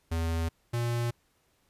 square tone pair in turn, 82.41 / 118.72 Hz, E2 / A#2, 0 / +32 cents, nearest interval tritone, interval 632 cents, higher second, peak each -28 dBFS, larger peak neither, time 0.11-0.49 / 0.73-1.11 s, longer neither, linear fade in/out 10 ms, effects pink hiss -70 dBFS RMS until 1.69 s + resampled to 32000 Hz

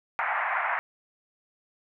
pink band-pass noise, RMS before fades -28 dBFS, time 0.19-0.79 s, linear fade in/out 0 ms, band 710 to 2200 Hz, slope 48 dB/octave, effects none

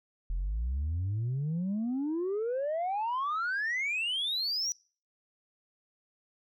sine exponential sweep, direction up, 40.62 to 5920 Hz, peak -27 dBFS, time 0.3-4.72 s, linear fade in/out 0 ms, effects noise-tail reverb RT60 0.4 s tail -26 dB re dry + tanh soft clip ceiling -27 dBFS

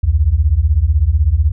sine beating tone pair, 66.4 / 82.4 Hz, C2 / E2, +26 / 0 cents, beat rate 16 Hz, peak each -13 / -12 dBFS, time 0.03-1.52 s, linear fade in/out 10 ms, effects none

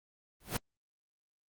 pink noise with exponential growth, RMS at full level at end -28 dBFS, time 0.4-0.57 s, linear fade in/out 5 ms, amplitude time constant 36 ms, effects Opus 32 kbps

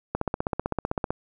click train, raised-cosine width 1 ms, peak -11 dBFS, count 16, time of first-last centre 0.15-1.105 s, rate 15.7 Hz, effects none

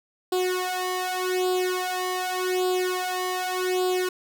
sawtooth tone with flanger, 366.9 Hz, F#4, 15 cents flat, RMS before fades -26 dBFS, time 0.32-4.09 s, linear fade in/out 5 ms, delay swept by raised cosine 0.24 to 1.74 ms, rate 0.85 Hz, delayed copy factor +0.9, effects none

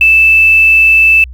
sine tone with quantisation, 2637 Hz, E7, in tune, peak -3 dBFS, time 0.01-1.24 s, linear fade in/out 2 ms, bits 5, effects added 62 Hz sine -25 dBFS peak until 1.33 s

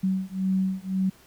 sine beating tone pair, 188.4 / 190.3 Hz, F#3 / F#3, +32 / +49 cents, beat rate 1.9 Hz, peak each -26 dBFS, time 0.03-1.1 s, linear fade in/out 10 ms, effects pink hiss -55 dBFS RMS until 1.26 s

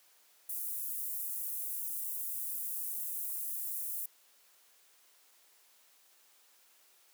pink high-pass noise, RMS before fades -38 dBFS, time 0.49-4.06 s, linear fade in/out 5 ms, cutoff 11000 Hz, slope 24 dB/octave, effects white hiss -65 dBFS RMS until 7.13 s + high-pass 400 Hz 12 dB/octave

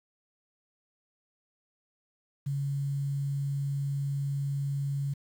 sine tone with quantisation, 140 Hz, C#3, 18 cents sharp, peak -28 dBFS, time 2.46-5.14 s, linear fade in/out 10 ms, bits 9, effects none

